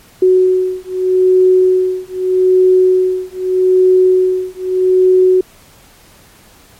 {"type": "beating tone pair", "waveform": "sine", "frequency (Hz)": [370, 370.81], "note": ["F#4", "F#4"], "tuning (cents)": [0, 4], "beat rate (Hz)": 0.81, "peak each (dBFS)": -11, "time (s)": [0.22, 5.41], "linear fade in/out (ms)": 5, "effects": ["pink hiss -44 dBFS RMS until 6.79 s", "MP3 64 kbps"]}